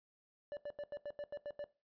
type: tone bursts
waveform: triangle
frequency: 582 Hz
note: D5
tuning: 16 cents flat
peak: -38 dBFS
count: 9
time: 0.52-1.641 s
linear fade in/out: 0 ms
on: 49 ms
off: 85 ms
effects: noise-tail reverb RT60 0.3 s tail -17 dB re dry + resampled to 11025 Hz